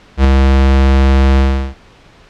square tone with ADSR envelope, 67.1 Hz, C2, 44 cents sharp, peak -4 dBFS, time 0.17-1.75 s, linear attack 76 ms, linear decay 3 ms, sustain -3 dB, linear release 370 ms, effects pink hiss -43 dBFS RMS until 2.29 s + low-pass 4000 Hz 12 dB/octave

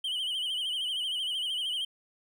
triangle tone with vibrato, 3057 Hz, G7, 44 cents flat, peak -28 dBFS, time 0.04-1.85 s, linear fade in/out 5 ms, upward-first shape sine, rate 13 Hz, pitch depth 87 cents each way, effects none

